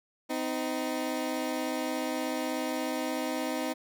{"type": "tone pair together", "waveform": "20% pulse", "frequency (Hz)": [257.2, 313.8], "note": ["C4", "D#4"], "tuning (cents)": [-30, 15], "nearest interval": "minor third", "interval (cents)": 345, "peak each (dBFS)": -28, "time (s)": [0.29, 3.74], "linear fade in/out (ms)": 20, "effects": []}